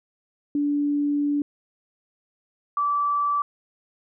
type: tone pair in turn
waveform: sine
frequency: 289.8 / 1159.2 Hz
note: D4 / D6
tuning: -23 / -23 cents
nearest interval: 2 octaves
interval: 2400 cents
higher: second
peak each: -20 dBFS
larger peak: neither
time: 0.55-1.42 / 2.77-3.42 s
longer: first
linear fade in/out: 2 ms
effects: none